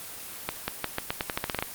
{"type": "accelerating click train", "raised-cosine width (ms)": 0.3, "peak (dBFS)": -10, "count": 13, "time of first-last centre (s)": [0.49, 1.625], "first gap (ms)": 190, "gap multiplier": 0.86, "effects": ["white hiss -40 dBFS RMS until 1.74 s", "Opus 24 kbps"]}